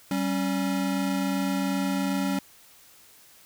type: tone pair together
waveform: square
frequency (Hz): 192.8 / 275.5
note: G3 / C#4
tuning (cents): -28 / -11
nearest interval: tritone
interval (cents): 617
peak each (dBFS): -28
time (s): 0.11-2.39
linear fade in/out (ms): 2
effects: white hiss -54 dBFS RMS until 3.45 s